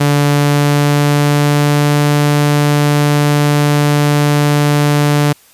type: tone with pitch glide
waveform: sawtooth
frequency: 144.7 to 146.55 Hz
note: D3 to D3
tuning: -25 to -3 cents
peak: -5 dBFS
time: 0-5.33 s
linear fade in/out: 10 ms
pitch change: +22 cents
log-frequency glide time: 0.28-2.03 s
effects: white hiss -46 dBFS RMS until 5.53 s + resampled to 32000 Hz